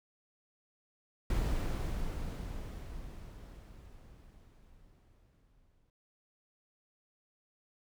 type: noise with exponential decay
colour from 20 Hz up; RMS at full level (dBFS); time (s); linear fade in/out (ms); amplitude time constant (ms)
brown; -30; 1.3-5.9; 2; 1000
effects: none